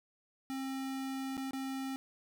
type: tone with dropouts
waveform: square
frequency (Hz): 267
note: C4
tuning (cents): +35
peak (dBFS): -37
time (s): 0.5-1.96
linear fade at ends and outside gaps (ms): 0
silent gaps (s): 1.369-1.377 / 1.509-1.533
effects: none